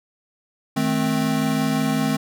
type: chord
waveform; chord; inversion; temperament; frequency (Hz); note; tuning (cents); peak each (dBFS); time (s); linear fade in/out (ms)
square; A diminished; second; equal with one note detuned; 155.56 / 216.2 / 261.6; Eb3 / A3 / C4; 0 / -30 / 0; -26 / -24 / -23; 0.76-2.17; 10
effects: none